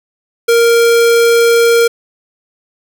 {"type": "tone", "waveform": "square", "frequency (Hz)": 466.2, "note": "A#4", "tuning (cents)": 0, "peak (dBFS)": -7, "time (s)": [0.48, 1.88], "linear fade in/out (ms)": 10, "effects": ["7-bit"]}